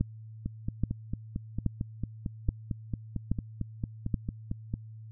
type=two click trains; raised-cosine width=5 ms; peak=-14 / -19 dBFS; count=6 / 20; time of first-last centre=0.01-4.142 / 0.46-4.739 s; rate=1.21 / 4.44 Hz; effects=added 110 Hz sine -43 dBFS peak until 5.11 s